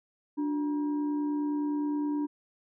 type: tone with frequency modulation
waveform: sine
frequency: 293.7 Hz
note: D4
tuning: in tune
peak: -27 dBFS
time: 0.37-2.27 s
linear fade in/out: 20 ms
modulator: 657 Hz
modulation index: 0.36
effects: none